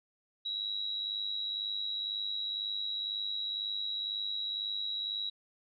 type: tone with amplitude modulation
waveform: sine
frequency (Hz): 3874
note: B7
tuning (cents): -34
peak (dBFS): -30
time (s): 0.45-5.3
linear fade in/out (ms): 10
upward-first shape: sine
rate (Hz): 102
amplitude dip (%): 65
effects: none